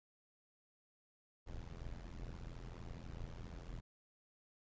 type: noise with amplitude modulation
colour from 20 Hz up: brown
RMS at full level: -44 dBFS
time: 1.46-3.81 s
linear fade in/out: 20 ms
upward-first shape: sine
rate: 84.3 Hz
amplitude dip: 100%
effects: resampled to 16000 Hz